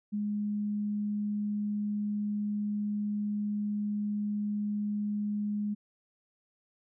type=tone; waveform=sine; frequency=207.7 Hz; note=G#3; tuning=in tune; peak=-29 dBFS; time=0.12-5.75 s; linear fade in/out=20 ms; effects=none